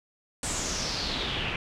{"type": "noise with low-pass filter sweep", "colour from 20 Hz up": "pink", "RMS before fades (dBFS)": -31, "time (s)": [0.43, 1.56], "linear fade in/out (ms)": 2, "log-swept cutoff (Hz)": [8300, 2600], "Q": 4.5, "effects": []}